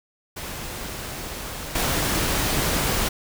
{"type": "noise with level steps", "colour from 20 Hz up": "pink", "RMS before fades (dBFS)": [-33, -23], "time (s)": [0.36, 3.09], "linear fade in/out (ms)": 10, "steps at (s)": 1.75, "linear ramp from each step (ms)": 5, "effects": []}